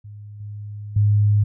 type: tone with level steps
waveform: sine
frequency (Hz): 103.83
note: G#2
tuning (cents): 0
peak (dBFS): -35 / -30 / -13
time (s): 0.04-1.44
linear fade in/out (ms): 10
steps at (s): 0.4 / 0.96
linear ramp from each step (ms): 5
effects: none